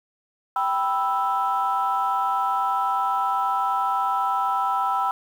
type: chord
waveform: sine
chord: E minor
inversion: first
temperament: equal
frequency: 784 / 987.8 / 1318.5 Hz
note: G5 / B5 / E6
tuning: 0 / 0 / 0 cents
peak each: -24 dBFS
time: 0.56-5.11 s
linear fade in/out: 2 ms
effects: tanh soft clip ceiling -13 dBFS + 8-bit